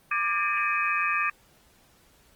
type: tone cluster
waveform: sine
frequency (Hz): 1184 / 1629 / 1806 / 2345 / 2521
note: D6 / G#6 / A6 / D7 / D#7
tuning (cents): +14 / -34 / +45 / -3 / +22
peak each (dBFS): -27 / -32 / -32 / -33 / -28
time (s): 0.11-1.3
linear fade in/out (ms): 5
effects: pink hiss -60 dBFS RMS until 2.35 s + Opus 24 kbps